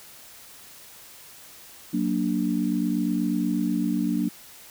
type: chord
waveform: sine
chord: Gb augmented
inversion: none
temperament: equal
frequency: 185 / 233.1 / 293.7 Hz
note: Gb3 / Bb3 / D4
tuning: 0 / 0 / 0 cents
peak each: -27 / -26 / -26 dBFS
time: 1.93-4.29 s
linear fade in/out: 10 ms
effects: white hiss -47 dBFS RMS until 4.7 s